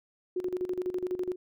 sine tone with tremolo, 363.8 Hz, F#4, 29 cents flat, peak -27 dBFS, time 0.36-1.36 s, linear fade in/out 5 ms, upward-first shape square, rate 12 Hz, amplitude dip 75%, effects none

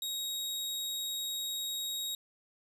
sawtooth tone, 3782 Hz, A#7, 24 cents sharp, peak -31 dBFS, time 0.02-2.15 s, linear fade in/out 2 ms, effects resampled to 32000 Hz + 11-bit

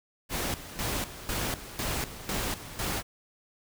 pink noise with tremolo, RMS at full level -31 dBFS, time 0.29-3.03 s, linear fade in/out 50 ms, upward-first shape square, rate 2 Hz, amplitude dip 75%, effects none

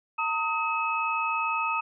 sine tone cluster, 911 / 1261 / 2578 Hz, A#5 / D#6 / E7, -40 / +23 / -39 cents, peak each -30 / -28 / -30 dBFS, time 0.18-1.81 s, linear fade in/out 10 ms, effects none

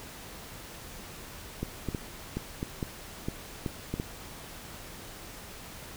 clicks, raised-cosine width 3 ms, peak -18 dBFS, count 10, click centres 1.63 / 1.887 / 1.948 / 2.37 / 2.629 / 2.828 / 3.285 / 3.662 / 3.94 / 3.999 s, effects pink hiss -45 dBFS RMS until 5.96 s

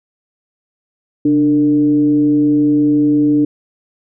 sine tone with frequency modulation, 295.7 Hz, D4, 12 cents sharp, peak -9 dBFS, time 1.25-3.45 s, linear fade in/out 5 ms, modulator 160 Hz, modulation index 0.37, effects none

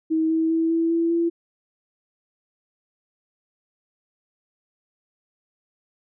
sine tone with pitch steps, 319.3 / 322.8 / 326.4 / 330 / 333.6 / 337.3 Hz, D#4 / E4 / E4 / E4 / E4 / E4, +45 / -36 / -17 / +2 / +21 / +40 cents, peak -18 dBFS, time 0.1-1.3 s, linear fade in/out 20 ms, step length 200 ms, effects none

